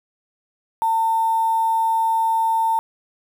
sine tone with quantisation, 900 Hz, A5, 39 cents sharp, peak -16 dBFS, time 0.82-2.79 s, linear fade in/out 0 ms, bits 6, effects none

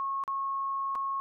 sine tone with dropouts, 1092 Hz, C#6, 26 cents flat, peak -29 dBFS, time 0-1.2 s, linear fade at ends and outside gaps 0 ms, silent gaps 0.238-0.278 / 0.952-0.956 s, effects none

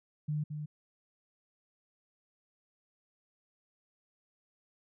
sine tone with echo, 150.4 Hz, D3, 42 cents sharp, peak -30 dBFS, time 0.28-0.44 s, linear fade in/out 10 ms, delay 220 ms, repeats 1, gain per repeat -6 dB, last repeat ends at 0.66 s, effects none

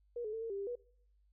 sine tone with pitch steps, 477.5 / 426.8 / 447.8 / 455.8 / 396.1 / 398.4 / 485.3 Hz, A#4 / G#4 / A4 / A#4 / G4 / G4 / B4, +42 / +47 / +30 / -39 / +18 / +28 / -30 cents, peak -37 dBFS, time 0.16-0.755 s, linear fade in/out 5 ms, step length 85 ms, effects noise-tail reverb RT60 0.6 s tail -23 dB re dry + added 50 Hz sine -67 dBFS peak until 1.32 s

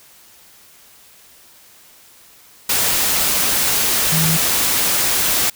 sine tone in noise, 160.8 Hz, E3, 43 cents flat, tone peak -17 dBFS, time 4.12-4.37 s, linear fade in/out 5 ms, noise white, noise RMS -17 dBFS, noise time 2.69-5.5 s, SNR -3 dB, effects white hiss -47 dBFS RMS until 5.55 s

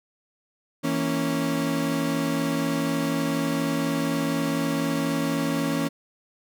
35% pulse chord, A# diminished, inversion second, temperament equal, 164.81 / 233.1 / 277.2 Hz, E3 / A#3 / C#4, 0 / 0 / 0 cents, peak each -27 / -28 / -24 dBFS, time 0.83-5.89 s, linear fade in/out 20 ms, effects none

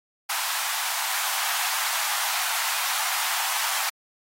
pink high-pass noise, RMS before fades -27 dBFS, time 0.29-3.9 s, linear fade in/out 10 ms, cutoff 750 Hz, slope 48 dB/octave, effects AAC 48 kbps

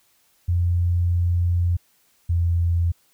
sine tone pair in turn, 87.31 / 85.46 Hz, F2 / F2, 0 / -37 cents, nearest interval unison, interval 37 cents, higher first, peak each -17 dBFS, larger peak neither, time 0.48-1.77 / 2.29-2.92 s, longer first, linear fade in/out 10 ms, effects white hiss -62 dBFS RMS until 3.13 s

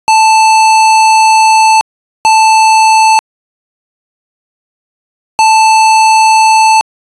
square tone bursts at uneven times, 880 Hz, A5, in tune, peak -4 dBFS, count 3, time 0.08-1.81 / 2.25-3.19 / 5.39-6.81 s, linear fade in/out 0 ms, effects resampled to 22050 Hz

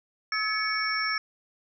sine tone cluster, 1294 / 1714 / 2232 / 5440 Hz, E6 / A6 / C#7 / F8, -32 / -46 / +11 / -46 cents, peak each -31 dBFS, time 0.32-1.18 s, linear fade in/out 2 ms, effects none

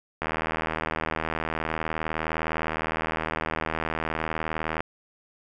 click train, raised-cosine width 0.5 ms, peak -12 dBFS, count 366, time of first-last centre 0.22-4.805 s, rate 79.6 Hz, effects none

